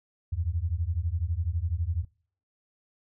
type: beating tone pair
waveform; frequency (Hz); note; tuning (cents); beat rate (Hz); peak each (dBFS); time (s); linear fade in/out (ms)
sine; 78.8 / 90.8; D#2 / F#2; +23 / -32; 12; -29; 0.32-2.05; 10
effects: noise-tail reverb RT60 0.5 s tail -23 dB re dry